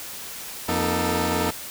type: tone cluster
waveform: 15% pulse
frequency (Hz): 87.6 / 237.8 / 310.7 / 441.7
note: F2 / A#3 / D#4 / A4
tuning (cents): +6 / +35 / -2 / +7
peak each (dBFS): -21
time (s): 0.68-1.51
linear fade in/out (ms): 10
effects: white hiss -36 dBFS RMS until 1.7 s